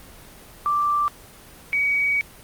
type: tone pair in turn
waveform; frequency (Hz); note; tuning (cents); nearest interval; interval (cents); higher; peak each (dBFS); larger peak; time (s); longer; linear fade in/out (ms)
sine; 1174.7 / 2262; D6 / C#7; 0 / +34; major seventh; 1134; second; -18 / -18; neither; 0.66-1.08 / 1.73-2.21; second; 0
effects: pink hiss -45 dBFS RMS until 2.43 s + Opus 24 kbps